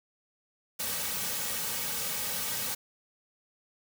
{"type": "noise with comb filter", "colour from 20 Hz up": "white", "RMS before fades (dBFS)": -33, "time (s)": [0.79, 2.75], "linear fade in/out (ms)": 10, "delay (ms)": 2.9, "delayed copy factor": -0.75, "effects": []}